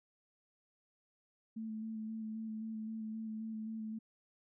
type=tone with vibrato; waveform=sine; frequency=220 Hz; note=A3; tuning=in tune; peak=-39 dBFS; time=1.56-3.99 s; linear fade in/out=10 ms; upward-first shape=square; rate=3.8 Hz; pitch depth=16 cents each way; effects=none